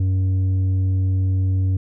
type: tone with tanh clipping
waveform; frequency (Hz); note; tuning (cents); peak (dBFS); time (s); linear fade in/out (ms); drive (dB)
sine; 94.3; F#2; +33; -17; 0-1.77; 5; 5
effects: none